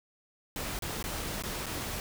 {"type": "noise with dropouts", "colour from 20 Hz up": "pink", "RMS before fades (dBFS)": -36, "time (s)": [0.56, 2], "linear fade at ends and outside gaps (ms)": 1, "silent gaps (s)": [[0.79, 0.822], [1.027, 1.04], [1.424, 1.436], [1.659, 1.665]], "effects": []}